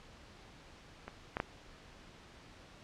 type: clicks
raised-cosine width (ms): 0.5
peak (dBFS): -28 / -19 / -17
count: 3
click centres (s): 1.08 / 1.369 / 1.401
effects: pink hiss -56 dBFS RMS until 2.83 s + low-pass 5000 Hz 12 dB/octave